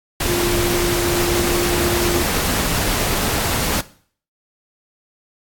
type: tone in noise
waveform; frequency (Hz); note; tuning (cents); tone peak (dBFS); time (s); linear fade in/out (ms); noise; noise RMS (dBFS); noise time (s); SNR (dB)
sine; 349.2; F4; 0; -19; 0.28-2.23; 5; pink; -20; 0.2-3.81; -2
effects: noise-tail reverb RT60 0.5 s tail -17 dB re dry + AAC 64 kbps